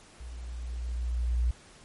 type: tone with level ramp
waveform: sine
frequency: 59.9 Hz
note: A#1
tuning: 48 cents sharp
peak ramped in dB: -39 to -22 dBFS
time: 0.2-1.51 s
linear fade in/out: 5 ms
effects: pink hiss -54 dBFS RMS until 1.84 s + MP3 48 kbps